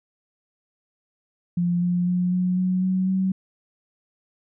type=tone with pitch steps; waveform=sine; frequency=174.61 / 176.95 / 179.31 / 181.71 / 184.14 / 186.6 / 189.1 Hz; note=F3 / F3 / F3 / F#3 / F#3 / F#3 / F#3; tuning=0 / +23 / +46 / -31 / -8 / +15 / +38 cents; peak=-19 dBFS; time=1.57-3.32 s; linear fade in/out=5 ms; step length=250 ms; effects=none